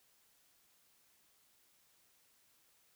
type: silence
effects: white hiss -71 dBFS RMS until 2.95 s